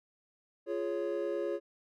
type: chord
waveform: triangle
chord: Db major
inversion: first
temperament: just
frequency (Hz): 346.5 / 415.8 / 554.4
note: F4 / Ab4 / Db5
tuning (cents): -14 / +2 / 0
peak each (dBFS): -34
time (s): 0.66-1.6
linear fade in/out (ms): 50
effects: none